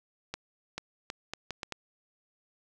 accelerating click train, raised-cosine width 0.2 ms, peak -18 dBFS, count 7, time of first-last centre 0.34-1.723 s, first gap 440 ms, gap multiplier 0.73, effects none

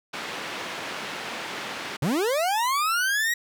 white band-pass noise, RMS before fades -34 dBFS, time 0.13-1.97 s, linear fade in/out 10 ms, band 180 to 2700 Hz, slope 12 dB/octave
40% pulse linear sweep, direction up, 120.5 to 1921 Hz, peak -21 dBFS, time 2.02-3.34 s, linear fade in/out 5 ms
effects none

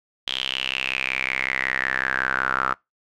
sawtooth tone with band-pass filter sweep, 65.41 Hz, C2, in tune, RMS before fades -25 dBFS, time 0.27-2.74 s, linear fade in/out 5 ms, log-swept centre 3300 to 1300 Hz, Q 7.9, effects noise-tail reverb RT60 0.2 s tail -25 dB re dry

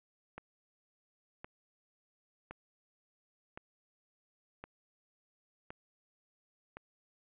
click train, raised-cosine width 0.5 ms, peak -29 dBFS, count 7, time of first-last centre 0.38-6.77 s, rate 0.939 Hz, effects resampled to 8000 Hz + 11-bit

